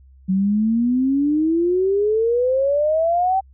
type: exponential sweep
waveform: sine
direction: up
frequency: 185 to 780 Hz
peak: -15 dBFS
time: 0.28-3.41 s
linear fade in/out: 20 ms
effects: added 66 Hz sine -45 dBFS peak until 3.53 s